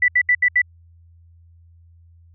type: tone bursts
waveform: sine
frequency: 1975.5 Hz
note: B6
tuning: in tune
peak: -12 dBFS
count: 5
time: 0.02-0.618 s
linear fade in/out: 5 ms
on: 62 ms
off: 72 ms
effects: added 84 Hz sine -47 dBFS peak until 2.34 s